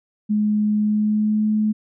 sine tone with pitch glide, 210.8 to 214.1 Hz, G#3 to A3, +26 to -47 cents, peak -16 dBFS, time 0.29-1.73 s, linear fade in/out 20 ms, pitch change +27 cents, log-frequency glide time 0.79-1.48 s, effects none

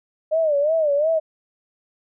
sine tone with vibrato, 608 Hz, D#5, 40 cents flat, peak -16 dBFS, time 0.31-1.2 s, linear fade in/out 20 ms, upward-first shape sine, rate 2.8 Hz, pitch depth 130 cents each way, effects none

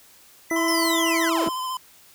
square tone, 2000 Hz, B6, 21 cents sharp, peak -27 dBFS, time 0.5-1.3 s, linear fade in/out 10 ms
harmonic tone, 329.6 Hz, E4, in tune, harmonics 1 / 2 / 3 / 4, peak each -23 / -29 / -33 / -35 dBFS, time 0.51-1.49 s, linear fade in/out 2 ms
square tone with vibrato, 1027 Hz, C6, 33 cents flat, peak -27 dBFS, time 0.56-1.77 s, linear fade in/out 2 ms, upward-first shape sine, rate 14 Hz, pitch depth 26 cents each way
sawtooth linear sweep, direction down, 5450 to 146.83 Hz, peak -23 dBFS, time 0.68-1.48 s, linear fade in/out 2 ms
effects white hiss -52 dBFS RMS until 2.14 s

